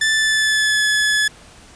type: tone with pitch glide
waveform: sawtooth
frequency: 1760 to 1711.9 Hz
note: A6 to A6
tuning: 0 to -48 cents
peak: -11 dBFS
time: 0.01-1.28 s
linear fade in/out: 5 ms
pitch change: -48 cents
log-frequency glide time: 0.12-0.84 s
effects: pink hiss -44 dBFS RMS until 1.75 s + resampled to 22050 Hz